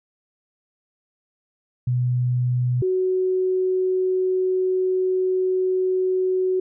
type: tone pair in turn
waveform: sine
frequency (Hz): 124.1 / 371.9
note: B2 / F#4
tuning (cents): +9 / +9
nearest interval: octave + perfect fifth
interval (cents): 1900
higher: second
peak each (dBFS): -18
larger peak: neither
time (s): 1.87-2.82 / 2.82-6.6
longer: second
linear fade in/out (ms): 5
effects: none